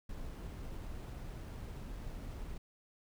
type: noise with sample-and-hold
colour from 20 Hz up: brown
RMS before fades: -44 dBFS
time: 0.09-2.58 s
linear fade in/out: 5 ms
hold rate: 11025 Hz
effects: none